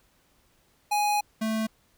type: tone pair in turn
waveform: square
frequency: 831 / 220.1 Hz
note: G#5 / A3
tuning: +1 / +1 cents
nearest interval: octave + major seventh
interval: 2300 cents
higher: first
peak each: -23 / -26 dBFS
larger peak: first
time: 0.91-1.21 / 1.41-1.67 s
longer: first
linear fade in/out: 10 ms
effects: pink hiss -65 dBFS RMS until 1.97 s